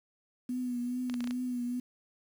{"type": "tone with vibrato", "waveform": "sine", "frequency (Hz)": 246.9, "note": "B3", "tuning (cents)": 0, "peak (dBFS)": -31, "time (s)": [0.49, 1.8], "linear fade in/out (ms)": 5, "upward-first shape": "triangle", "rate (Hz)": 2.4, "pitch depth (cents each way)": 43}
{"type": "clicks", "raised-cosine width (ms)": 0.2, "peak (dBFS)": -24, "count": 6, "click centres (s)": [1.098, 1.141, 1.206, 1.242, 1.274, 1.309]}
{"effects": ["9-bit"]}